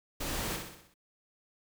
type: noise with echo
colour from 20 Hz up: pink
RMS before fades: -36 dBFS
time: 0.2-0.57 s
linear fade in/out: 10 ms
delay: 62 ms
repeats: 6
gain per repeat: -5 dB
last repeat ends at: 0.942 s
effects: none